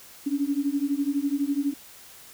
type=beating tone pair; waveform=sine; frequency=277 / 289 Hz; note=C#4 / D4; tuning=-1 / -28 cents; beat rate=12 Hz; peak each=-26 dBFS; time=0.26-1.74 s; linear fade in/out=10 ms; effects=white hiss -48 dBFS RMS until 2.33 s